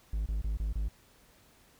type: tone bursts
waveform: triangle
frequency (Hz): 52.8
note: G#1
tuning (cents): +29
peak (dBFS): -27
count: 5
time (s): 0.13-0.884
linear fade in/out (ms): 5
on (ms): 130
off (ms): 26
effects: pink hiss -62 dBFS RMS until 1.79 s